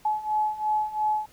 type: beating tone pair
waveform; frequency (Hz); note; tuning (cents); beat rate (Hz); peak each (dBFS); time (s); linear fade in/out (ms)
sine; 852 / 854.9; G#5 / G#5; +44 / +50; 2.9; -28 / -25; 0.05-1.26; 5
effects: pink hiss -56 dBFS RMS until 1.32 s